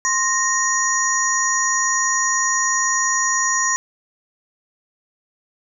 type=tone cluster; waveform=sine; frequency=1053 / 1856 / 5810 / 6780 Hz; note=C6 / A#6 / F#8 / G#8; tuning=+11 / -8 / -32 / +35 cents; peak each=-22 dBFS; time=0.05-3.76 s; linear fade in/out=0 ms; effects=none